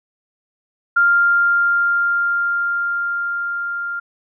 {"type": "tone with level ramp", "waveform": "sine", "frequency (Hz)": 1396.9, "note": "F6", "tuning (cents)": 0, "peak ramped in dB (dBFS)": [-10, -22], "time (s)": [0.96, 4], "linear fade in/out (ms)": 10, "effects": []}